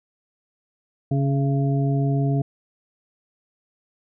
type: harmonic tone with a mistuned harmonic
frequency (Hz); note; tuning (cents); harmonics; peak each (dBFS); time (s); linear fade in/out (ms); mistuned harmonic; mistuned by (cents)
139; C#3; +5; 1 / 2 / 3 / 5; -19 / -26 / -31 / -32; 1.11-2.42; 5; 5; -34
effects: none